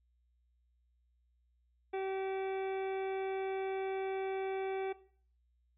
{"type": "harmonic tone", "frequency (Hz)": 384.2, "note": "G4", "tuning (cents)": -35, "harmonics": [1, 2, 3, 4, 5, 6, 7, 9], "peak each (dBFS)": [-35, -40, -54, -52, -55, -50, -59, -60], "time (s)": [1.93, 4.93], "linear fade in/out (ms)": 10, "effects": ["noise-tail reverb RT60 0.5 s tail -17 dB re dry", "added 60 Hz sine -70 dBFS peak until 5.77 s"]}